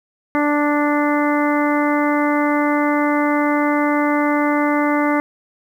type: harmonic tone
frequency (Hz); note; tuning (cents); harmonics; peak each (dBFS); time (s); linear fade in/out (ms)
293.7; D4; 0; 1 / 2 / 3 / 4 / 5 / 6 / 7; -17 / -22 / -23 / -24 / -28 / -30 / -26; 0.35-5.2; 0
effects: 8-bit